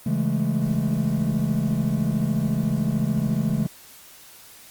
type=chord; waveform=triangle; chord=A major seventh; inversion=first; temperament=just; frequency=137.5 / 165 / 206.2 / 220 Hz; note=C#3 / E3 / G#3 / A3; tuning=-14 / +2 / -12 / 0 cents; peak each=-24 dBFS; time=0.06-3.67 s; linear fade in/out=5 ms; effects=white hiss -47 dBFS RMS until 4.7 s + Opus 32 kbps